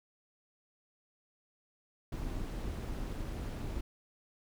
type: noise with amplitude modulation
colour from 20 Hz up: brown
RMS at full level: -36 dBFS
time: 2.12-3.81 s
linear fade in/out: 5 ms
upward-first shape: sine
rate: 290 Hz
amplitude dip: 50%
effects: none